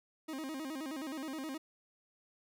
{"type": "tone with vibrato", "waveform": "40% pulse", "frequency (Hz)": 290, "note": "D4", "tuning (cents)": -22, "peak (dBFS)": -38, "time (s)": [0.28, 1.58], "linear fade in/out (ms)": 10, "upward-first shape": "square", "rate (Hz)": 9.5, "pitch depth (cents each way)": 150, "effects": []}